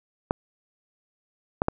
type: clicks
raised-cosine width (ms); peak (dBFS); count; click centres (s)
1; -8; 3; 0.309 / 1.619 / 1.684
effects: none